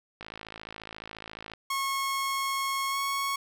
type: click train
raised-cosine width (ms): 0.3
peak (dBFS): -24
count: 73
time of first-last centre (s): 0.21-1.536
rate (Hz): 54.3
type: tone with pitch glide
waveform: sawtooth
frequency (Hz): 1091 to 1104.3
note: C#6 to C#6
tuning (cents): -28 to -7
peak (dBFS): -24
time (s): 1.7-3.36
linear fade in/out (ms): 5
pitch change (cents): +21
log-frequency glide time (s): 2.9-2.98
effects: none